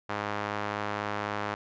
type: tone with band-pass filter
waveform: sawtooth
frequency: 103.83 Hz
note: G#2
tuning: in tune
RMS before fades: -33 dBFS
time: 0.09-1.55 s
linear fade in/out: 10 ms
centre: 1200 Hz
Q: 1
effects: resampled to 16000 Hz